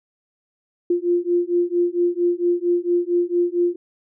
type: beating tone pair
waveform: sine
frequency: 347.6 / 352 Hz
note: F4 / F4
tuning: -8 / +14 cents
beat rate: 4.4 Hz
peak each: -20 dBFS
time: 0.9-3.76 s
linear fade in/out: 5 ms
effects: none